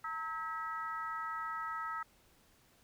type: harmonic tone with a mistuned harmonic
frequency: 323.2 Hz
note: E4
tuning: 34 cents flat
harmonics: 3 / 4 / 5 / 6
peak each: -45 / -38 / -49 / -47 dBFS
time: 0.04-2.03 s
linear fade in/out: 5 ms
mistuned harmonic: 3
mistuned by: -91 cents
effects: pink hiss -67 dBFS RMS until 2.83 s